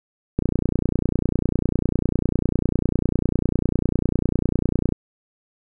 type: click train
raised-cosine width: 3 ms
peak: -6 dBFS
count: 137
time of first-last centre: 0.39-4.923 s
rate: 30 Hz
effects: 8-bit